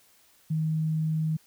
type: tone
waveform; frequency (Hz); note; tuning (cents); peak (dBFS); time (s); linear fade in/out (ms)
sine; 157.6; D#3; +23; -24; 0.5-1.37; 10
effects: white hiss -61 dBFS RMS until 1.46 s